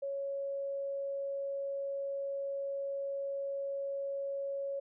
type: tone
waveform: sine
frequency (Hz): 554.4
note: C#5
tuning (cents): 0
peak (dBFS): -34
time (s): 0.02-4.8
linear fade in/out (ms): 10
effects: none